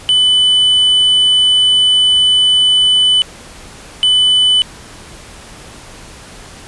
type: tone pair in turn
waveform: triangle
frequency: 3000 / 3000 Hz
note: F#7 / F#7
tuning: +23 / +23 cents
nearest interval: unison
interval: 0 cents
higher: neither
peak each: -6 dBFS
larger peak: neither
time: 0.09-3.22 / 4.03-4.62 s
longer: first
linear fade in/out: 0 ms
effects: pink hiss -35 dBFS RMS until 6.67 s + resampled to 24000 Hz